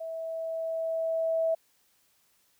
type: tone with level ramp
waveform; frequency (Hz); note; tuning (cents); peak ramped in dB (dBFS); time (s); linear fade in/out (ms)
sine; 652; E5; -19; -34 to -23; 0-1.55; 10
effects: white hiss -68 dBFS RMS until 2.59 s